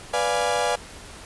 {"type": "chord", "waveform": "35% pulse", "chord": "B diminished seventh", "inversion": "none", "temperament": "equal", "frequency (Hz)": [493.9, 587.3, 698.5, 830.6], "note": ["B4", "D5", "F5", "Ab5"], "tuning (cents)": [0, 0, 0, 0], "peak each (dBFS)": -25, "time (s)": [0.13, 0.76], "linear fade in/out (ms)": 10, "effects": ["pink hiss -42 dBFS RMS until 1.25 s", "resampled to 24000 Hz"]}